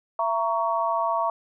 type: chord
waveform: sine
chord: A# diminished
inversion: second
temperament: just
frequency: 671.3 / 932.3 / 1118.8 Hz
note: E5 / A#5 / C#6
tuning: +31 / 0 / +16 cents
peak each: -26 dBFS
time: 0.19-1.3 s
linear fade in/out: 2 ms
effects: none